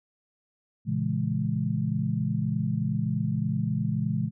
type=chord; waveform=sine; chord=A# half-diminished seventh; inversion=none; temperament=just; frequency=116.54 / 139.85 / 167.82 / 209.8 Hz; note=A#2 / C#3 / E3 / G#3; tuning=0 / +16 / +31 / +18 cents; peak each=-30 dBFS; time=0.85-4.31 s; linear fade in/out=50 ms; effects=none